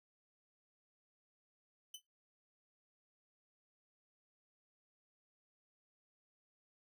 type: tone with exponential decay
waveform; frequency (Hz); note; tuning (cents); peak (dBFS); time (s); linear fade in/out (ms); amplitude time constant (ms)
sawtooth; 3032; F#7; +42; -40; 1.94-2.02; 5; 17
effects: noise-tail reverb RT60 0.2 s tail -22 dB re dry